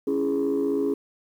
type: chord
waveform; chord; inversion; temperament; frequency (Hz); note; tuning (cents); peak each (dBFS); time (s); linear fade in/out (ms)
sine; C# minor; none; just; 277.2 / 332.6 / 415.8; C#4 / E4 / G#4; 0 / +16 / +2; -24 / -28 / -23; 0.07-0.94; 5
effects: tanh soft clip ceiling -17 dBFS + 9-bit